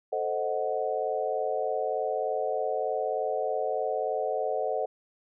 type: chord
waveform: sine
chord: A diminished seventh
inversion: none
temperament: equal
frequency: 440 / 523.3 / 622.3 / 740 Hz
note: A4 / C5 / Eb5 / Gb5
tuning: 0 / 0 / 0 / 0 cents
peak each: -32 dBFS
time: 0.12-4.86 s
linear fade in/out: 10 ms
effects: none